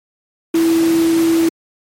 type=tone in noise; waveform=sine; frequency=329.6 Hz; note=E4; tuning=in tune; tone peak=-10 dBFS; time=0.54-1.49 s; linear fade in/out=5 ms; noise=pink; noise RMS=-25 dBFS; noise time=0.54-1.49 s; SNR=+12 dB; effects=high-pass 150 Hz 12 dB/octave + MP3 64 kbps